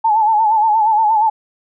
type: tone with vibrato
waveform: sine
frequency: 869 Hz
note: A5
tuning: 22 cents flat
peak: -10 dBFS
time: 0.04-1.3 s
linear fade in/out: 10 ms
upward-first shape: sine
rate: 8.5 Hz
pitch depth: 72 cents each way
effects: none